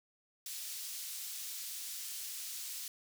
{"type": "high-pass noise", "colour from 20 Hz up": "pink", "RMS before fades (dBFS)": -43, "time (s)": [0.46, 2.88], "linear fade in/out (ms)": 2, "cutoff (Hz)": 4700, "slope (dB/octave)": 12, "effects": []}